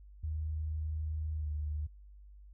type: tone with pitch glide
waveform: sine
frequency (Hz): 77.78 to 75.22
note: D#2 to D2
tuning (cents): 0 to +42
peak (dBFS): -33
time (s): 0.23-1.87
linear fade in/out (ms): 10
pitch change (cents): -58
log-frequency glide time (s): 1.35-1.47
effects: added 50 Hz sine -51 dBFS peak until 2.53 s